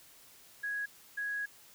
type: tone bursts at uneven times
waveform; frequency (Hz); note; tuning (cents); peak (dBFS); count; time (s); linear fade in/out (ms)
sine; 1661.2; G#6; 0; -33; 2; 0.63-0.86 / 1.17-1.46; 10
effects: white hiss -58 dBFS RMS until 1.74 s